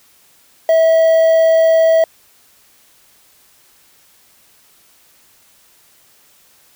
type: tone with quantisation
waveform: triangle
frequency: 649 Hz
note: E5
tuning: 27 cents flat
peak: -6 dBFS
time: 0.69-2.04 s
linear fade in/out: 2 ms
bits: 5
effects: white hiss -51 dBFS RMS until 6.75 s